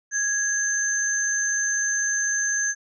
sine tone pair together, 1661.2 / 6272 Hz, G#6 / G8, 0 / 0 cents, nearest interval octave + major seventh, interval 2300 cents, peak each -24 dBFS, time 0.11-2.75 s, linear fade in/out 50 ms, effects none

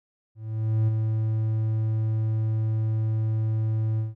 triangle tone with ADSR envelope, 110 Hz, A2, in tune, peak -16 dBFS, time 0.35-4.15 s, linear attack 530 ms, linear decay 14 ms, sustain -4 dB, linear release 160 ms, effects none

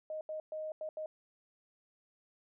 sine tone bursts at uneven times, 622.3 Hz, D#5, in tune, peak -37 dBFS, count 5, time 0.1-0.21 / 0.29-0.4 / 0.52-0.72 / 0.81-0.89 / 0.97-1.06 s, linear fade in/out 2 ms, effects none

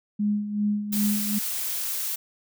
sine tone with tremolo, 207.7 Hz, G#3, in tune, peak -20 dBFS, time 0.19-1.39 s, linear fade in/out 10 ms, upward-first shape sine, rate 2.6 Hz, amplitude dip 65%
blue noise, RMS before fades -29 dBFS, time 0.92-2.16 s, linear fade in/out 10 ms
effects none

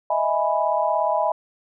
sine chord, E major seventh, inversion third, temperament equal, 622.3 / 659.3 / 830.6 / 987.8 Hz, D#5 / E5 / G#5 / B5, 0 / 0 / 0 / 0 cents, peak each -24 dBFS, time 0.1-1.32 s, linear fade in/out 5 ms, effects none

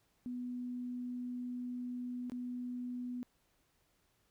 sine tone with dropouts, 246.9 Hz, B3, in tune, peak -38 dBFS, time 0.26-3.23 s, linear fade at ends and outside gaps 0 ms, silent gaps 2.298-2.319 s, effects pink hiss -75 dBFS RMS until 4.3 s

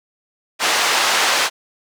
pink band-pass noise, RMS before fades -17 dBFS, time 0.59-1.5 s, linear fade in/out 50 ms, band 810 to 6500 Hz, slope 12 dB/octave, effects none

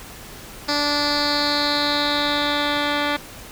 10% pulse tone with low-pass filter sweep, 291.6 Hz, D4, 12 cents flat, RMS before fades -21 dBFS, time 0.68-3.17 s, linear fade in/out 10 ms, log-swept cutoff 5100 to 3100 Hz, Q 5.5, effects pink hiss -39 dBFS RMS until 3.51 s

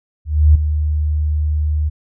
sine tone with ADSR envelope, 75.8 Hz, D#2, 45 cents flat, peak -4 dBFS, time 0.25-1.9 s, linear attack 300 ms, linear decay 7 ms, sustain -10 dB, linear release 21 ms, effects none

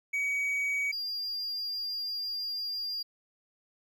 triangle tone pair in turn, 2262 / 4802 Hz, C#7 / D8, +34 / +38 cents, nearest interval octave + minor second, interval 1304 cents, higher second, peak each -26 / -31 dBFS, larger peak first, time 0.13-0.92 / 0.92-3.03 s, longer second, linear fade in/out 10 ms, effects none

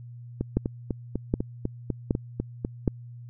two click trains, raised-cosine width 3 ms, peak -14 / -9 dBFS, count 10 / 4, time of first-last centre 0.41-2.649 / 0.57-2.878 s, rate 4.02 / 1.3 Hz, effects added 120 Hz sine -40 dBFS peak until 3.29 s

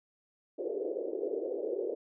pink band-pass noise, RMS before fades -35 dBFS, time 0.58-1.95 s, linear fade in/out 10 ms, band 360 to 530 Hz, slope 48 dB/octave, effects none

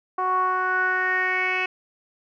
10% pulse tone with low-pass filter sweep, 370 Hz, F#4, in tune, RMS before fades -23 dBFS, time 0.18-1.66 s, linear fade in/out 5 ms, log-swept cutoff 980 to 2600 Hz, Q 5.5, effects none

